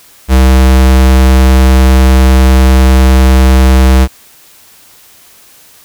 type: tone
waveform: square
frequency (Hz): 65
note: C2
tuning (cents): -11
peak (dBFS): -3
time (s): 0.28-4.08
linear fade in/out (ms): 50
effects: white hiss -40 dBFS RMS until 5.84 s